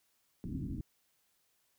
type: low-pass noise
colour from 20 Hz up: white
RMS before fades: -39 dBFS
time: 0.44-0.81 s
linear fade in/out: 0 ms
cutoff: 290 Hz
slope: 48 dB/octave
effects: white hiss -75 dBFS RMS until 1.78 s